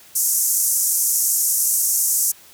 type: band-pass noise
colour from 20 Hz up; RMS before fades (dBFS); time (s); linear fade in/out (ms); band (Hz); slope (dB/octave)
white; -19; 0.15-2.32; 10; 5900 to 14000; 48
effects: white hiss -47 dBFS RMS until 2.53 s